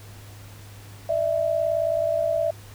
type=tone pair together; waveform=sine; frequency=600.4 / 659.3 Hz; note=D5 / E5; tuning=+38 / 0 cents; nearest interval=major second; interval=162 cents; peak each=-25 / -22 dBFS; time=1.09-2.51 s; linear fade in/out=5 ms; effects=added 102 Hz sine -42 dBFS peak until 2.74 s + pink hiss -48 dBFS RMS until 2.74 s